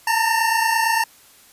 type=tone pair together; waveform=25% pulse; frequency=891.2 / 920 Hz; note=A5 / A#5; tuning=+22 / -23 cents; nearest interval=minor second; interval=55 cents; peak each=-16 dBFS; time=0.07-1.04 s; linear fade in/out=5 ms; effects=white hiss -50 dBFS RMS until 1.52 s + resampled to 32000 Hz